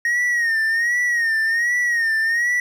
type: tone with vibrato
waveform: triangle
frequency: 1864.7 Hz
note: A#6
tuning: in tune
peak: -15 dBFS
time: 0.05-2.6 s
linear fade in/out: 2 ms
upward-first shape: sine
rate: 1.3 Hz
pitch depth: 84 cents each way
effects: none